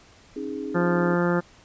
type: chord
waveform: sine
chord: C# suspended second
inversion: none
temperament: equal with one note detuned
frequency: 271 / 311.1 / 415.3 Hz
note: C#4 / D#4 / G#4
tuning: -39 / 0 / 0 cents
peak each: -33 dBFS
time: 0.36-1.15 s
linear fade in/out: 5 ms
type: harmonic tone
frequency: 174.61 Hz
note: F3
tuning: in tune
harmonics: 1 / 2 / 3 / 4 / 5 / 6 / 7 / 8 / 9 / 10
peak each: -23 / -25 / -27 / -37 / -33 / -38 / -33 / -32 / -37 / -37 dBFS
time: 0.74-1.41 s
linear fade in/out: 20 ms
effects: pink hiss -53 dBFS RMS until 1.64 s + resampled to 16000 Hz